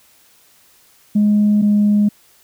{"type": "tone pair in turn", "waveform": "sine", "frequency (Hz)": [208.6, 207.3], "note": ["G#3", "G#3"], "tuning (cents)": [8, -3], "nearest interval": "unison", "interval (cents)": 11, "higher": "first", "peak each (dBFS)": -9, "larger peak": "neither", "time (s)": [[1.15, 1.62], [1.62, 2.09]], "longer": "neither", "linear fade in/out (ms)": 10, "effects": ["tanh soft clip ceiling -7 dBFS", "white hiss -52 dBFS RMS until 2.43 s"]}